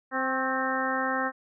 harmonic tone with a mistuned harmonic, 261.6 Hz, C4, in tune, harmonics 1 / 2 / 3 / 4 / 5 / 6 / 7, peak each -33 / -33 / -33 / -33 / -33 / -33 / -33 dBFS, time 0.11-1.32 s, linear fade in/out 50 ms, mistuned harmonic 4, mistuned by +38 cents, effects none

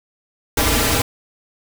pink noise with comb filter, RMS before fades -17 dBFS, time 0.57-1.02 s, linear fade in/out 5 ms, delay 5.5 ms, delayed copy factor -1, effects none

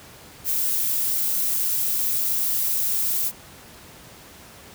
violet noise, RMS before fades -23 dBFS, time 0.44-3.32 s, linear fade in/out 50 ms, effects pink hiss -45 dBFS RMS until 4.74 s + high-pass 60 Hz 12 dB/octave

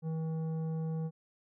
sine tone with tanh clipping, 160.5 Hz, E3, 46 cents flat, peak -34 dBFS, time 0.02-1.11 s, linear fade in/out 50 ms, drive 10 dB, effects none

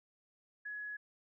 sine tone, 1685 Hz, G#6, 25 cents sharp, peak -40 dBFS, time 0.65-0.97 s, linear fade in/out 10 ms, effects none

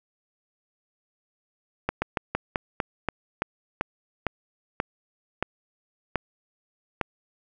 slowing click train, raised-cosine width 0.5 ms, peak -9 dBFS, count 14, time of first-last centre 1.89-7.013 s, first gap 130 ms, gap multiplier 1.17, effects none

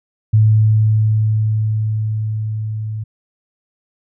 sine tone with level ramp, 108.5 Hz, A2, 24 cents flat, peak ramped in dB -7 to -21 dBFS, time 0.33-3.04 s, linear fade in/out 10 ms, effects none

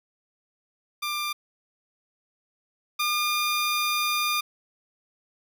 15% pulse tone pair in turn, 1192 / 1207.9 Hz, D6 / D6, +25 / +48 cents, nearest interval unison, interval 23 cents, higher second, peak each -21 / -17 dBFS, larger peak second, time 1.02-1.33 / 2.99-4.41 s, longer second, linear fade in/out 10 ms, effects none

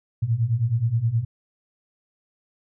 sine beating tone pair, 110 / 119.5 Hz, A2 / A#2, 0 / +43 cents, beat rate 9.5 Hz, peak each -24 / -21 dBFS, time 0.22-1.25 s, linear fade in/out 10 ms, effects none

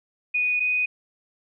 sine tone pair in turn, 2474 / 2490 Hz, D#7 / D#7, -10 / +1 cents, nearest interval unison, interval 11 cents, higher second, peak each -20 dBFS, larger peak neither, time 0.34-0.6 / 0.6-0.86 s, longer neither, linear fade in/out 10 ms, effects none

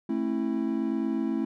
triangle chord, A minor, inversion none, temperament equal with one note detuned, 220 / 268.1 / 329.6 Hz, A3 / C4 / E4, 0 / +42 / 0 cents, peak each -28 dBFS, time 0.09-1.45 s, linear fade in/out 5 ms, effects none

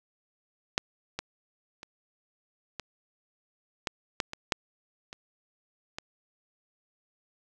clicks, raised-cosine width 0.2 ms, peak -7 / -15 / -25 / -18 / -12 / -9 / -19 / -7 / -24 / -18 dBFS, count 10, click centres 0.779 / 1.19 / 1.831 / 2.797 / 3.872 / 4.202 / 4.334 / 4.522 / 5.129 / 5.985 s, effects none

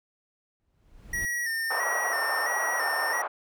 brown noise with exponential growth, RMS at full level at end -35 dBFS, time 0.6-1.25 s, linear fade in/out 0 ms, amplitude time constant 140 ms
square tone with vibrato, 1864.7 Hz, A#6, in tune, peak -28 dBFS, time 1.13-3.22 s, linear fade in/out 5 ms, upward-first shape square, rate 1.5 Hz, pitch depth 47 cents each way
white band-pass noise, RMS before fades -31 dBFS, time 1.7-3.28 s, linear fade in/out 10 ms, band 550 to 1300 Hz, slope 24 dB/octave
effects none

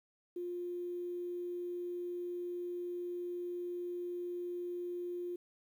sine tone, 352.8 Hz, F4, 18 cents sharp, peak -37 dBFS, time 0.36-5.36 s, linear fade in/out 5 ms, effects 11-bit

